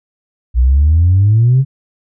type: exponential sweep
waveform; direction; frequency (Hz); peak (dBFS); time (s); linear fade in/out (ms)
sine; up; 58.6 to 138.59; -5; 0.54-1.65; 50
effects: tanh soft clip ceiling -3 dBFS